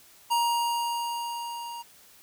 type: tone with level ramp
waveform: square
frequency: 942 Hz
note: A#5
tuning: 18 cents sharp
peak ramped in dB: -22 to -37 dBFS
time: 0.3-1.83 s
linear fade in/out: 20 ms
effects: white hiss -55 dBFS RMS until 2.22 s